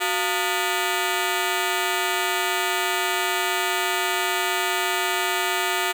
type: ring-modulated tone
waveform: 10% pulse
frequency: 535 Hz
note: C5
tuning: 38 cents sharp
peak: -10 dBFS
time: 0-5.93 s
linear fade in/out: 20 ms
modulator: 163 Hz
effects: none